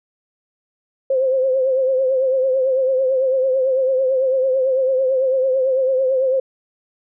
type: tone with vibrato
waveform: sine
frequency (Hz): 524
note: C5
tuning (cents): +2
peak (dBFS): -14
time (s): 1.1-6.4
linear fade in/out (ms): 5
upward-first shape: triangle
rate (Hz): 9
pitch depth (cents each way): 64
effects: none